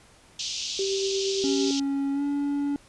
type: band-pass noise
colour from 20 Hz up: white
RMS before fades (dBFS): -32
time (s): 0.39-1.8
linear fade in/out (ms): 5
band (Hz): 2800 to 6400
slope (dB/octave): 48
type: tone with tremolo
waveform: sine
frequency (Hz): 389.3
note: G4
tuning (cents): -12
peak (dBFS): -24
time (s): 0.79-1.71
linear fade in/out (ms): 2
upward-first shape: sine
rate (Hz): 8.6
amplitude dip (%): 25
type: tone with pitch glide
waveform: triangle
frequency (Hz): 277.2 to 285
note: C#4 to C#4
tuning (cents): 0 to +48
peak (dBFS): -22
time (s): 1.44-2.76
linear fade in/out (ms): 0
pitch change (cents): +48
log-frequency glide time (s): 2.13-2.22
effects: pink hiss -55 dBFS RMS until 2.88 s + resampled to 24000 Hz